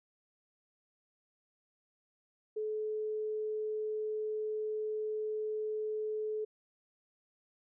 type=tone; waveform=sine; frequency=430 Hz; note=A4; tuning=40 cents flat; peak=-33 dBFS; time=2.56-6.45 s; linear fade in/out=10 ms; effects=none